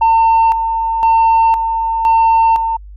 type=tone with tremolo; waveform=sine; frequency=904 Hz; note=A5; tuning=47 cents sharp; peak=-5 dBFS; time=0.01-2.77 s; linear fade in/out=10 ms; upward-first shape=square; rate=0.98 Hz; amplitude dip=60%; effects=tanh soft clip ceiling -6 dBFS + added 50 Hz sine -31 dBFS peak until 2.96 s

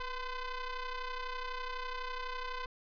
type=ring-modulated tone; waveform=sawtooth; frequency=507 Hz; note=B4; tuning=45 cents sharp; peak=-30 dBFS; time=0-2.66 s; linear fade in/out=2 ms; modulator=523 Hz; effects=resampled to 11025 Hz

